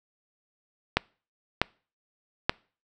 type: clicks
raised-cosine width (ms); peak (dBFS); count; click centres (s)
0.3; -4; 3; 0.97 / 1.616 / 2.495
effects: noise-tail reverb RT60 0.4 s tail -26 dB re dry